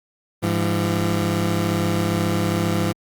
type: tone pair together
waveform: 20% pulse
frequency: 102.38 / 170 Hz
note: G#2 / F3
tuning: -24 / -46 cents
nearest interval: major sixth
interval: 878 cents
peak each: -17 dBFS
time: 0.42-2.93 s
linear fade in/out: 20 ms
effects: Opus 32 kbps